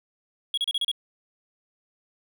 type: tone bursts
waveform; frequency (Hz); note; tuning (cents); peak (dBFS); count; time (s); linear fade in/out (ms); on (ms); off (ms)
triangle; 3322; G#7; 0; -21; 6; 0.54-0.915; 2; 35; 33
effects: none